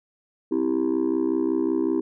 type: chord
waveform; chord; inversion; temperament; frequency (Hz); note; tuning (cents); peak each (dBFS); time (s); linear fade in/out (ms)
sine; C major; none; just; 261.6 / 327 / 392.4; C4 / E4 / G4; 0 / -14 / +2; -24 / -21 / -24; 0.51-2.01; 10
effects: tanh soft clip ceiling -16 dBFS